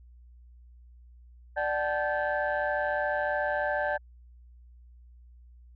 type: tone cluster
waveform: sine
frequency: 592 / 755 / 869 / 1563 / 1729 Hz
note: D5 / F#5 / A5 / G6 / A6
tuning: +14 / +35 / -22 / -6 / -31 cents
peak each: -29 / -33 / -34 / -32 / -35 dBFS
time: 1.56-3.98 s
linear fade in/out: 20 ms
effects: tanh soft clip ceiling -18 dBFS + added 60 Hz sine -50 dBFS peak until 5.75 s